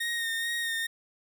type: tone with vibrato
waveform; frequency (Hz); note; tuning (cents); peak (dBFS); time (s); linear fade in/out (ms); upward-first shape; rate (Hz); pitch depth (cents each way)
30% pulse; 1851; A#6; -13; -26; 0-0.87; 10; sine; 2.3; 25
effects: none